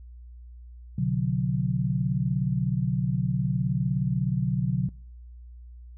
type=tone cluster; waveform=sine; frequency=125.8 / 145.2 / 182 Hz; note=B2 / D3 / F#3; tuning=+32 / -19 / -28 cents; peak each=-27 dBFS; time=0.98-4.89 s; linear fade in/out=5 ms; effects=noise-tail reverb RT60 0.6 s tail -26 dB re dry + added 60 Hz sine -42 dBFS peak until 5.97 s